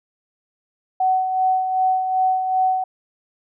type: tone with tremolo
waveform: sine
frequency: 750 Hz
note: F#5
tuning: 23 cents sharp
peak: -14 dBFS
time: 1-2.84 s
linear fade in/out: 5 ms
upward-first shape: sine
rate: 2.6 Hz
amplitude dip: 50%
effects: none